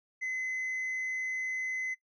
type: tone with tanh clipping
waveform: sine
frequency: 2038 Hz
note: C7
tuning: 46 cents flat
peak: -32 dBFS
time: 0.21-1.95 s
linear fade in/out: 20 ms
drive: 2 dB
effects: noise-tail reverb RT60 0.1 s tail -19 dB re dry